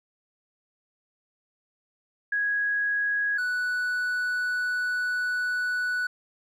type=tone pair in turn; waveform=sine / triangle; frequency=1659 / 1481.3 Hz; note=G#6 / F#6; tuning=-2 / +2 cents; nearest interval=major second; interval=196 cents; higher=first; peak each=-23 dBFS; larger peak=neither; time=2.32-3.38 / 3.38-6.07 s; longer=second; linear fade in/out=5 ms; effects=none